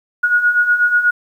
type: beating tone pair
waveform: sine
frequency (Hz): 1443 / 1451.2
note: F#6 / F#6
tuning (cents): -44 / -34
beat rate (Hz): 8.2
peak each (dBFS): -18 / -12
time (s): 0.23-1.11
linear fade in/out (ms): 10
effects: 8-bit